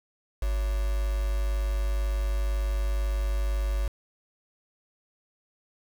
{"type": "tone with quantisation", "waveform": "sine", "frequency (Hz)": 51, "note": "G#1", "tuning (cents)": -31, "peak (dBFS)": -24, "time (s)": [0.42, 3.88], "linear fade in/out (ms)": 5, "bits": 6, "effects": []}